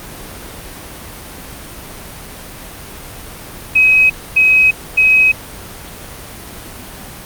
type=tone bursts; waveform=sine; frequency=2538 Hz; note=D#7; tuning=34 cents sharp; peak=-6 dBFS; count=3; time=3.75-5.32 s; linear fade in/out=10 ms; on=350 ms; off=260 ms; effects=pink hiss -31 dBFS RMS until 7.25 s + Opus 32 kbps